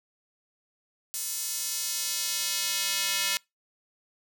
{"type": "tone with high-pass filter sweep", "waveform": "square", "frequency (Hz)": 195.6, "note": "G3", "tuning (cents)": -4, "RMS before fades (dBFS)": -30, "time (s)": [1.14, 3.37], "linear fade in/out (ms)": 0, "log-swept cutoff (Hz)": [7800, 2600], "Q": 0.91, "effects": ["noise-tail reverb RT60 0.2 s tail -25 dB re dry"]}